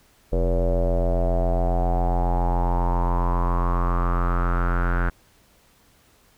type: tone with low-pass filter sweep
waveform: square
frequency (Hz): 43.65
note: F1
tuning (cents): 0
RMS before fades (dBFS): -21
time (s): 0.32-5.1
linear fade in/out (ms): 10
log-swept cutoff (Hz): 520 to 1500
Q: 6.8
effects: pink hiss -58 dBFS RMS until 6.37 s